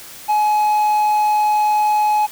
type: tone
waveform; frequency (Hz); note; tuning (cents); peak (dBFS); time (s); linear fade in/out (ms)
triangle; 845; G#5; +30; -11; 0.28-2.27; 20
effects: white hiss -37 dBFS RMS until 2.31 s